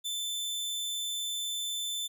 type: tone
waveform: sawtooth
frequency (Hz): 3532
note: A7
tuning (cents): +6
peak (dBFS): -29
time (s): 0.04-2.08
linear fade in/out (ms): 20
effects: none